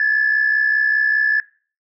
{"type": "tone pair together", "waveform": "sine", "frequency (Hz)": [1670, 1735], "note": ["G#6", "A6"], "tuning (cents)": [9, -25], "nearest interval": "minor second", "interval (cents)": 66, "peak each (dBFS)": [-20, -14], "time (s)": [0, 1.4], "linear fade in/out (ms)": 2, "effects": ["noise-tail reverb RT60 0.4 s tail -20 dB re dry", "tanh soft clip ceiling -8 dBFS"]}